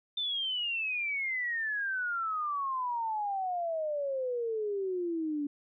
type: exponential sweep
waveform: sine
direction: down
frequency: 3583 to 284.4 Hz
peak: -30 dBFS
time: 0.17-5.47 s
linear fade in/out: 5 ms
effects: none